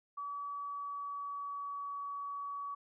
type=tone with pitch glide; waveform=sine; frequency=1143 to 1133.8 Hz; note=D6 to C#6; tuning=-47 to +39 cents; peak=-38 dBFS; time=0.17-2.75 s; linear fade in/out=10 ms; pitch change=-14 cents; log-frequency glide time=0.47-1.97 s; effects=none